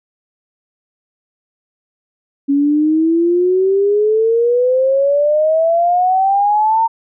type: exponential sweep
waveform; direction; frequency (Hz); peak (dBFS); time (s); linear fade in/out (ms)
sine; up; 277.2 to 918; -10; 2.48-6.88; 20
effects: none